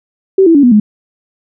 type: tone with pitch steps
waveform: sine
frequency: 384 / 330.5 / 284.4 / 244.7 / 210.6 Hz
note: G4 / E4 / C#4 / B3 / G#3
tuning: -36 / +5 / +45 / -16 / +24 cents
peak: -3 dBFS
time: 0.38-0.8 s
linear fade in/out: 5 ms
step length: 84 ms
effects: none